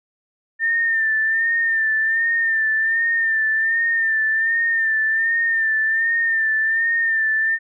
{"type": "tone with vibrato", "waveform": "sine", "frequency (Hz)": 1800, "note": "A6", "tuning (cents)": 39, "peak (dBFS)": -16, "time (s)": [0.59, 7.59], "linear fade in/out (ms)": 50, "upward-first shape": "sine", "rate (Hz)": 1.3, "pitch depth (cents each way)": 41, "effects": []}